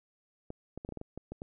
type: clicks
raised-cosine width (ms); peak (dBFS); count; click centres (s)
2; -27; 10; 0.504 / 0.776 / 0.849 / 0.89 / 0.923 / 0.973 / 1.014 / 1.176 / 1.32 / 1.419
effects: none